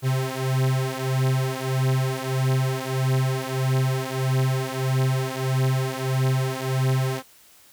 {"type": "beating tone pair", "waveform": "45% pulse", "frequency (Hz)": [130.5, 132.1], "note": ["C3", "C3"], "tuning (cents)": [-4, 17], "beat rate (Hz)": 1.6, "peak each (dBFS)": [-24, -24], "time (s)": [0.02, 7.23], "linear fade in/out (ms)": 50, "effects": ["white hiss -53 dBFS RMS until 7.72 s"]}